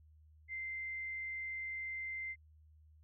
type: tone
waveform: sine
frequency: 2083 Hz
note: C7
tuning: 8 cents flat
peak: -39 dBFS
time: 0.48-2.36 s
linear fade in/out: 50 ms
effects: added 77 Hz sine -60 dBFS peak until 3.03 s